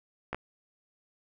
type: clicks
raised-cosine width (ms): 0.5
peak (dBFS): -18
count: 2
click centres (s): 0.33 / 0.346
effects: none